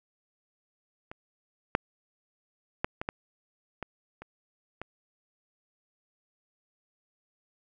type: clicks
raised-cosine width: 0.5 ms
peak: -26 / -7 / -11 / -18 / -15 / -20 / -28 / -22 dBFS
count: 8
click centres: 1.115 / 1.751 / 2.845 / 3.015 / 3.089 / 3.827 / 4.22 / 4.816 s
effects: none